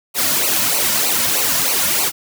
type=noise with flanger; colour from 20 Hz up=white; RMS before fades=-17 dBFS; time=0.14-2.12 s; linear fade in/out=50 ms; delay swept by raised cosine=0.57 to 2.57 ms; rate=3.2 Hz; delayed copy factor=-0.85; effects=none